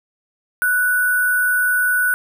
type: tone with sample-and-hold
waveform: sine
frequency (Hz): 1480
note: F#6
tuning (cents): 0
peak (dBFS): -14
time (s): 0.62-2.14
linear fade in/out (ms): 0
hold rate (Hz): 11025
effects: none